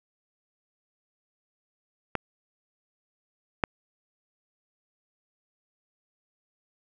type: clicks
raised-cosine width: 0.5 ms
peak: -11 / -7 dBFS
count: 2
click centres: 2.153 / 3.638 s
effects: none